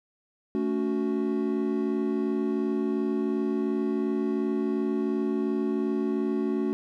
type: chord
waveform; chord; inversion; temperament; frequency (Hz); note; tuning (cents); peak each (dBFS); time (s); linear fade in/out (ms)
triangle; F# minor; first; equal with one note detuned; 220 / 282.8 / 370; A3 / C#4 / F#4; 0 / +35 / 0; -27; 0.55-6.73; 0
effects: none